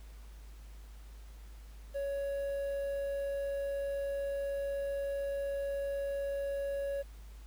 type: tone with quantisation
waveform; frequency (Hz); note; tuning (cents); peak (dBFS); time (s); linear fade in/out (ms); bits
triangle; 558; C#5; +11; -31; 1.94-7.03; 20; 10
effects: added 52 Hz sine -47 dBFS peak until 7.46 s + pink hiss -62 dBFS RMS until 7.46 s